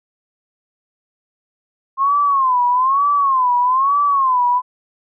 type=tone with vibrato; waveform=sine; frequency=1061 Hz; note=C6; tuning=24 cents sharp; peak=-12 dBFS; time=1.97-4.62 s; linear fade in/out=50 ms; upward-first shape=sine; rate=1.1 Hz; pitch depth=150 cents each way; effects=none